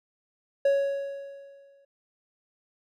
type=tone with exponential decay; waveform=triangle; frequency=556 Hz; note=C#5; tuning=5 cents sharp; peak=-16 dBFS; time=0.65-1.85 s; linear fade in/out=5 ms; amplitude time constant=260 ms; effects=none